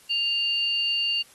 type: tone pair together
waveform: sine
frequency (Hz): 2800 / 4517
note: F7 / C#8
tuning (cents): +4 / +32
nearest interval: minor sixth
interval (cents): 828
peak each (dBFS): -23 / -29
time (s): 0.09-1.23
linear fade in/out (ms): 20
effects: white hiss -54 dBFS RMS until 1.34 s + AAC 32 kbps